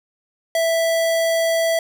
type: tone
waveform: square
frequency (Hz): 659.3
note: E5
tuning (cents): 0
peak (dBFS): -17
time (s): 0.55-1.79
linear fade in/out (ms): 2
effects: none